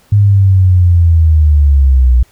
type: linear sweep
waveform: sine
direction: down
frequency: 103.83 to 59.7 Hz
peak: -4 dBFS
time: 0.12-2.23 s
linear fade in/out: 5 ms
effects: pink hiss -49 dBFS RMS until 2.31 s